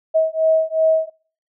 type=beating tone pair; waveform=sine; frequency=638 / 640.7 Hz; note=D#5 / E5; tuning=+43 / -49 cents; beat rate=2.7 Hz; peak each=-17 dBFS; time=0.14-1.1 s; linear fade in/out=20 ms; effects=noise-tail reverb RT60 0.5 s tail -26 dB re dry